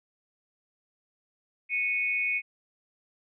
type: tone pair together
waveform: sine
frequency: 2204 / 2488 Hz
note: C#7 / D#7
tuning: -11 / -1 cents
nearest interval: major second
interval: 210 cents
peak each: -28 dBFS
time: 1.69-2.42 s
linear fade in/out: 50 ms
effects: none